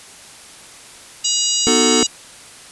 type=harmonic tone; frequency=960 Hz; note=B5; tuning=49 cents flat; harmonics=3 / 4 / 5 / 6 / 7 / 8; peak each=-23 / -23 / -23 / -25 / -22 / -22 dBFS; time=1.24-2.07 s; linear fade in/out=10 ms
type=chord; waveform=square; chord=B dominant seventh; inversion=none; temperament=just; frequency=246.9 / 308.7 / 370.4 / 444.5 Hz; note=B3 / D#4 / F#4 / A4; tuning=0 / -14 / +2 / +18 cents; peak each=-19 / -22 / -24 / -19 dBFS; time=1.67-2.03 s; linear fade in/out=0 ms
effects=white hiss -40 dBFS RMS until 2.71 s + resampled to 24000 Hz